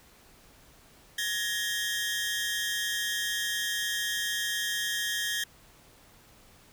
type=tone cluster; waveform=sawtooth; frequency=1688 / 1861 / 3174 Hz; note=G#6 / A#6 / G7; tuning=+28 / -3 / +21 cents; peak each=-30 dBFS; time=1.18-5.44 s; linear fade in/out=5 ms; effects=pink hiss -57 dBFS RMS until 6.72 s